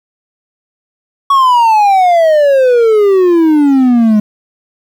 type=exponential sweep; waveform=triangle; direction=down; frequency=1124 to 207.7 Hz; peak=-3 dBFS; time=1.3-4.2 s; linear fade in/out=5 ms; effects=7-bit